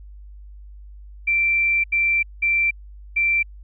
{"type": "tone bursts at uneven times", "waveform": "sine", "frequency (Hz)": 2349, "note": "D7", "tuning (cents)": 0, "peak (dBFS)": -16, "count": 4, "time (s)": [[1.27, 1.84], [1.92, 2.23], [2.42, 2.71], [3.16, 3.43]], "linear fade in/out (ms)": 10, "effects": ["added 50 Hz sine -38 dBFS peak until 3.63 s"]}